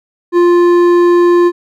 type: tone with hard clipping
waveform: triangle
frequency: 349.2 Hz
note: F4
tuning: in tune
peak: -7 dBFS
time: 0.32-1.52 s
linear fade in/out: 50 ms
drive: 12 dB
effects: none